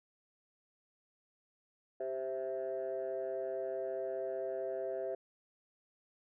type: chord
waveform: sine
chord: C major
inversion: second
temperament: equal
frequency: 392 / 523.3 / 659.3 Hz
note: G4 / C5 / E5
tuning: 0 / 0 / 0 cents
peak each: -39 / -39 / -38 dBFS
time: 2-5.15 s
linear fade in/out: 5 ms
effects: tanh soft clip ceiling -30 dBFS